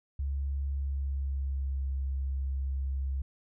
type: tone with pitch glide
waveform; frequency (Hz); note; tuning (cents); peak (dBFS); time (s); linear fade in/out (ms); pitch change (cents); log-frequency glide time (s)
sine; 69.3 to 67.37; C#2 to C#2; 0 to -49; -29; 0.19-3.22; 5; -49; 0.66-1.88
effects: none